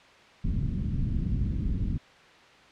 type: low-pass noise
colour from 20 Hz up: pink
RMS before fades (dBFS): -28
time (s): 0.44-1.98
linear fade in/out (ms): 10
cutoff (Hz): 230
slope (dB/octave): 24
effects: white hiss -53 dBFS RMS until 2.71 s + low-pass 3000 Hz 12 dB/octave